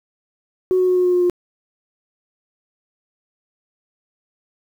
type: tone with pitch steps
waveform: sine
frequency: 370 / 367.4 / 364.9 / 362.4 / 359.9 / 357.4 / 354.9 Hz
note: F#4 / F#4 / F#4 / F#4 / F#4 / F4 / F4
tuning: 0 / -12 / -24 / -36 / -48 / +40 / +28 cents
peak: -12 dBFS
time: 0.71-1.298 s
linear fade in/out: 0 ms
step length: 84 ms
effects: tanh soft clip ceiling -9 dBFS + 8-bit